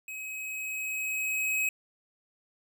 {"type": "tone with level ramp", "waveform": "square", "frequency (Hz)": 2545, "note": "D#7", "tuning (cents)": 39, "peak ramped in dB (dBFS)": [-38, -26], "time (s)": [0.08, 1.69], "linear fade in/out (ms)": 2, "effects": []}